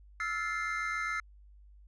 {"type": "chord", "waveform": "triangle", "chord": "F major seventh", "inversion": "third", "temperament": "just", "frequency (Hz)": [1309.6, 1396.9, 1746.1, 2095], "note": ["E6", "F6", "A6", "C7"], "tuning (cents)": [-12, 0, -14, 2], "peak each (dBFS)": [-35, -37, -38, -34], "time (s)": [0.2, 1.2], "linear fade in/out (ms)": 2, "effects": ["added 50 Hz sine -53 dBFS peak until 1.87 s", "resampled to 22050 Hz"]}